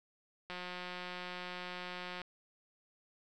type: click train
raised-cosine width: 0.3 ms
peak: -27 dBFS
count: 310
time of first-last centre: 0.5-2.217 s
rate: 180 Hz
effects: none